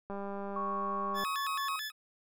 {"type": "click train", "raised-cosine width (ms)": 1, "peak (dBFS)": -27, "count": 227, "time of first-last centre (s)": [0.1, 1.236], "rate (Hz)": 199}
{"type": "tone with pitch glide", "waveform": "sine", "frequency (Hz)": [1108.7, 1102.3], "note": ["C#6", "C#6"], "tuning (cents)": [0, -10], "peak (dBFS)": -33, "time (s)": [0.56, 1.76], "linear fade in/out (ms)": 2, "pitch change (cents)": -10, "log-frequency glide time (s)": [1.2, 1.59]}
{"type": "tone with vibrato", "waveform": "20% pulse", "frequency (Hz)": 1480, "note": "F#6", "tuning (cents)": 0, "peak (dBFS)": -31, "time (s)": [1.14, 1.92], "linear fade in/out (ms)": 50, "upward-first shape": "square", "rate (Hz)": 4.6, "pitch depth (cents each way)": 270}
{"effects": []}